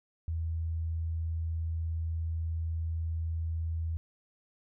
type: tone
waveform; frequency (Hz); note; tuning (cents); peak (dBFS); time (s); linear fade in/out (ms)
sine; 81.7; E2; -15; -30; 0.28-3.97; 0
effects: none